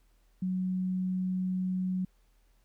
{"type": "tone", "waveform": "sine", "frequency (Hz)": 185, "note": "F#3", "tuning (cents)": 0, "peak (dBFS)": -28, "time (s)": [0.42, 2.05], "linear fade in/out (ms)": 5, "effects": ["added 40 Hz sine -63 dBFS peak until 2.64 s", "pink hiss -73 dBFS RMS until 2.64 s"]}